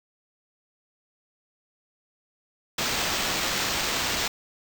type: noise with sample-and-hold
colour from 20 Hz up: white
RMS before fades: -27 dBFS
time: 2.78-4.28 s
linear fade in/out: 5 ms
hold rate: 11025 Hz
effects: none